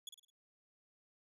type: tone with echo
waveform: sawtooth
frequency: 3387 Hz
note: G#7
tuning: 33 cents sharp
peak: -40 dBFS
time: 0.07-0.09 s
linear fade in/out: 2 ms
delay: 53 ms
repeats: 4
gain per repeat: -8 dB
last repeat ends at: 0.302 s
effects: resampled to 32000 Hz